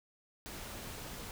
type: noise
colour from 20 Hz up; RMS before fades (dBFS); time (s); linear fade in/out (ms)
pink; -45; 0.46-1.31; 0
effects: none